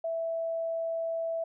sine tone, 659.3 Hz, E5, in tune, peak -29 dBFS, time 0.04-1.44 s, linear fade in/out 5 ms, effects none

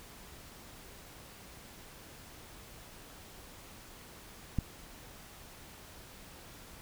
click, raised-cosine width 5 ms, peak -17 dBFS, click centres 4.587 s, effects pink hiss -52 dBFS RMS until 6.81 s

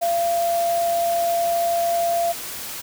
sine tone in noise, 684 Hz, F5, 36 cents flat, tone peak -18 dBFS, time 0.01-2.33 s, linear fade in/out 20 ms, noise white, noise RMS -32 dBFS, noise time 0.01-2.82 s, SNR +11 dB, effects none

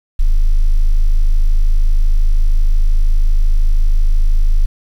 sine tone, 26.42 Hz, G#0, 31 cents sharp, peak -5 dBFS, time 0.19-4.66 s, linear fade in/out 10 ms, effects tanh soft clip ceiling -5 dBFS + 7-bit

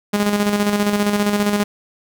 sawtooth tone with tremolo, 205.7 Hz, G#3, 16 cents flat, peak -10 dBFS, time 0.13-1.64 s, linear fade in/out 10 ms, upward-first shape square, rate 15 Hz, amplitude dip 45%, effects none

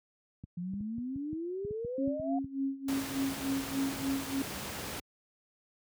clicks, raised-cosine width 5 ms, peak -29 dBFS, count 12, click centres 0.439 / 0.737 / 0.807 / 0.983 / 1.16 / 1.33 / 1.649 / 1.709 / 1.848 / 2.076 / 2.198 / 2.444 s
sine exponential sweep, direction up, 170.9 to 725 Hz, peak -34 dBFS, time 0.57-2.39 s, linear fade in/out 5 ms
sine tone with tremolo, 272 Hz, C#4, 33 cents flat, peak -28 dBFS, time 1.98-4.42 s, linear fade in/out 2 ms, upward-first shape sine, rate 3.4 Hz, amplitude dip 85%
pink noise, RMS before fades -39 dBFS, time 2.88-5 s, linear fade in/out 5 ms
effects high-pass 80 Hz 12 dB/octave

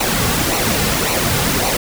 pink noise with flanger, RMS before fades -17 dBFS, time 0-1.77 s, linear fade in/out 5 ms, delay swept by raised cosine 0.59 to 3.19 ms, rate 1.8 Hz, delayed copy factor -0.55, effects none

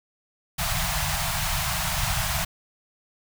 pink band-stop noise, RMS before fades -26 dBFS, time 0.58-2.45 s, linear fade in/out 10 ms, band 180 to 630 Hz, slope 96 dB/octave, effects none

